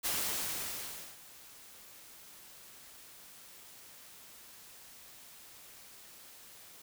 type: noise with ADSR envelope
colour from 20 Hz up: white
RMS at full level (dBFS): -33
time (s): 0.03-6.82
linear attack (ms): 26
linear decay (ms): 1100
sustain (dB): -21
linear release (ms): 4
effects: none